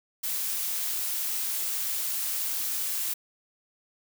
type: noise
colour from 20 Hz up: blue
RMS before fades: -30 dBFS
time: 0.23-3.14 s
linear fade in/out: 10 ms
effects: none